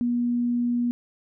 sine tone, 240.9 Hz, B3, 43 cents flat, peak -21 dBFS, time 0.01-0.91 s, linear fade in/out 0 ms, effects none

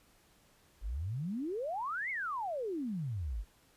sine exponential two-way sweep, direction up then down, 44 to 2217 to 44 Hz, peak -34 dBFS, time 0.81-3.45 s, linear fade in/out 50 ms, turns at 2.1 s, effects pink hiss -66 dBFS RMS until 3.76 s + resampled to 32000 Hz

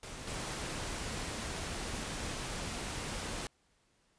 pink noise with level steps, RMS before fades -45 / -39 dBFS, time 0.03-3.47 s, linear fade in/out 2 ms, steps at 0.27 s, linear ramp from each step 5 ms, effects pink hiss -72 dBFS RMS until 4.18 s + resampled to 22050 Hz

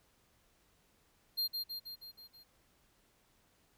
square tone with echo, 4200 Hz, C8, 6 cents sharp, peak -32 dBFS, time 1.37-1.48 s, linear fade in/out 20 ms, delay 160 ms, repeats 6, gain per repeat -4 dB, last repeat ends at 2.44 s, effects pink hiss -71 dBFS RMS until 3.77 s

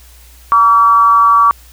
sine tone with frequency modulation, 1145 Hz, D6, 44 cents flat, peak -5 dBFS, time 0.52-1.51 s, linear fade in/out 0 ms, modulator 211 Hz, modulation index 0.43, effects added 60 Hz sine -39 dBFS peak until 1.72 s + white hiss -44 dBFS RMS until 1.72 s

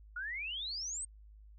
sine exponential sweep, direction up, 1400 to 8640 Hz, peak -37 dBFS, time 0.16-1.05 s, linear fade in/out 5 ms, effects added 52 Hz sine -53 dBFS peak until 1.58 s

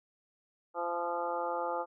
harmonic tone with a mistuned harmonic, 172.3 Hz, F3, 23 cents flat, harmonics 2 / 3 / 4 / 5 / 6 / 7 / 8, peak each -43 / -36 / -40 / -36 / -46 / -39 / -46 dBFS, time 0.74-1.86 s, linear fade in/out 50 ms, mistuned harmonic 7, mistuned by +15 cents, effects none

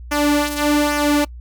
sawtooth tone with flanger, 293.7 Hz, D4, in tune, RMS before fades -17 dBFS, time 0.11-1.25 s, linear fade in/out 10 ms, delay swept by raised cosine 0.24 to 3.44 ms, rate 1.2 Hz, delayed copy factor -0.6, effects noise-tail reverb RT60 0.1 s tail -25 dB re dry + added 60 Hz sine -32 dBFS peak until 1.4 s

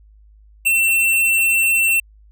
square tone with ADSR envelope, 2698 Hz, E7, 40 cents sharp, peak -11 dBFS, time 0.65-2 s, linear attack 22 ms, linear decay 6 ms, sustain -3 dB, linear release 5 ms, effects added 52 Hz sine -45 dBFS peak until 2.31 s

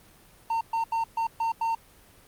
triangle tone bursts at uneven times, 910 Hz, A#5, 42 cents flat, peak -22 dBFS, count 6, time 0.5-0.61 / 0.73-0.84 / 0.92-1.04 / 1.17-1.27 / 1.4-1.52 / 1.61-1.75 s, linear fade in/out 5 ms, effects pink hiss -55 dBFS RMS until 2.27 s + Opus 32 kbps

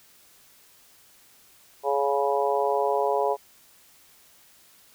harmonic tone, 140.1 Hz, C#3, 19 cents sharp, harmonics 3 / 4 / 5 / 6 / 7, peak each -26 / -27 / -28 / -29 / -29 dBFS, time 1.83-3.37 s, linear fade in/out 50 ms, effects white hiss -56 dBFS RMS until 4.94 s

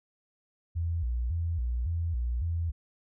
sine tone with vibrato, 71 Hz, C#2, 42 cents sharp, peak -27 dBFS, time 0.75-2.72 s, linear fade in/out 20 ms, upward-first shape square, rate 1.8 Hz, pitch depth 290 cents each way, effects none

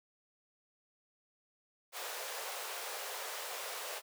pink high-pass noise, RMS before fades -42 dBFS, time 1.92-4.02 s, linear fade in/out 50 ms, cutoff 440 Hz, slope 48 dB/octave, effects none

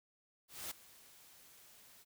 white noise with ADSR envelope, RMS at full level -42 dBFS, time 0.48-2.05 s, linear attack 230 ms, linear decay 8 ms, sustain -19 dB, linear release 34 ms, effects none

